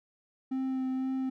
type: tone with vibrato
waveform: triangle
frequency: 261.6 Hz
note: C4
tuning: in tune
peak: -27 dBFS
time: 0.51-1.3 s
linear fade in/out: 10 ms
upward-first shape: sine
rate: 2 Hz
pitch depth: 12 cents each way
effects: none